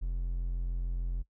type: tone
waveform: triangle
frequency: 43.39 Hz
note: F1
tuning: 10 cents flat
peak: -28 dBFS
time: 0.01-1.23 s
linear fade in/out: 20 ms
effects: noise-tail reverb RT60 0.1 s tail -20 dB re dry